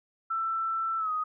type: tone with pitch glide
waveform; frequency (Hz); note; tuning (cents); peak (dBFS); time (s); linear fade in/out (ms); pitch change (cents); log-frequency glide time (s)
sine; 1333 to 1250.9; E6 to D#6; +19 to +9; -27; 0.3-1.24; 10; -110; 0.98-1.11
effects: none